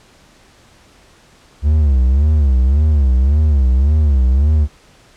triangle tone with vibrato, 69.8 Hz, C#2, 13 cents sharp, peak -7 dBFS, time 1.62-4.68 s, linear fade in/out 50 ms, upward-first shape sine, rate 1.8 Hz, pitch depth 180 cents each way, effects pink hiss -48 dBFS RMS until 5.16 s + low-pass 8000 Hz 12 dB/octave

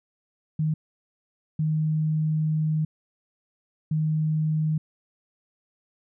sine tone bursts at uneven times, 155.56 Hz, D#3, in tune, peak -21 dBFS, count 3, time 0.59-0.74 / 1.59-2.85 / 3.91-4.78 s, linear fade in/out 5 ms, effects none

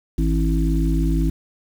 harmonic tone with a mistuned harmonic, 53 Hz, G#1, 36 cents sharp, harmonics 1 / 3 / 5 / 6, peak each -18 / -23 / -25 / -26 dBFS, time 0.18-1.3 s, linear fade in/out 5 ms, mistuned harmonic 6, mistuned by +45 cents, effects 7-bit

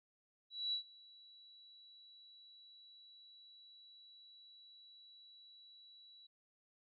sine tone with ADSR envelope, 3924 Hz, B7, 12 cents flat, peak -34 dBFS, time 0.5-6.27 s, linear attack 230 ms, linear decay 98 ms, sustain -24 dB, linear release 8 ms, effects none

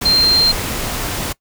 sine tone in noise, 4173 Hz, C8, 5 cents flat, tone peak -10 dBFS, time 0.05-0.52 s, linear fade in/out 10 ms, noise pink, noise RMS -22 dBFS, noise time 0.01-1.33 s, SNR +9 dB, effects noise-tail reverb RT60 0.1 s tail -21 dB re dry

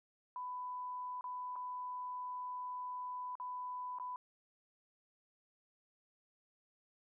sine tone with dropouts, 997 Hz, B5, 16 cents sharp, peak -40 dBFS, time 0.36-4.16 s, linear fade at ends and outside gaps 1 ms, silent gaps 1.21-1.241 / 1.557-1.562 / 3.354-3.399 / 3.986-3.998 s, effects none

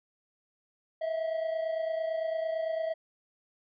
triangle tone pair together, 644.1 / 673 Hz, E5 / E5, -40 / +36 cents, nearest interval minor second, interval 76 cents, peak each -28 / -35 dBFS, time 1.01-2.94 s, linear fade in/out 10 ms, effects resampled to 11025 Hz

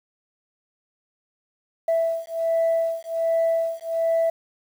sine beating tone pair, 659.3 / 660.6 Hz, E5 / E5, 0 / +4 cents, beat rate 1.3 Hz, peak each -22 dBFS, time 1.88-4.3 s, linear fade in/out 5 ms, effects tanh soft clip ceiling -15 dBFS + 8-bit

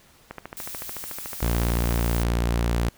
click train, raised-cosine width 0.5 ms, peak -19 dBFS, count 24, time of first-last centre 0.31-1.989 s, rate 13.7 Hz
blue noise, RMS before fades -36 dBFS, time 0.57-2.23 s, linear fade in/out 0 ms
sawtooth tone, 58.4 Hz, A#1, 4 cents sharp, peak -17 dBFS, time 1.42-2.89 s, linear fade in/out 5 ms
effects pink hiss -55 dBFS RMS until 2.97 s

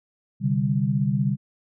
sine chord, C suspended second, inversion none, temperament equal with one note detuned, 130.81 / 146.83 / 197.13 Hz, C3 / D3 / G3, 0 / 0 / +10 cents, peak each -24 dBFS, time 0.4-1.37 s, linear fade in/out 50 ms, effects none

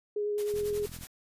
sine tone with vibrato, 415.3 Hz, G#4, in tune, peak -28 dBFS, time 0.16-0.86 s, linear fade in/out 5 ms, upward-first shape sine, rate 10 Hz, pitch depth 12 cents each way
white noise with tremolo, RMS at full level -43 dBFS, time 0.38-1.07 s, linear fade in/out 0 ms, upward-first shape sine, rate 11 Hz, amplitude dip 75%
click train, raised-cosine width 5 ms, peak -34 dBFS, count 22, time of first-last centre 0.54-1.035 s, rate 42.4 Hz
effects resampled to 32000 Hz

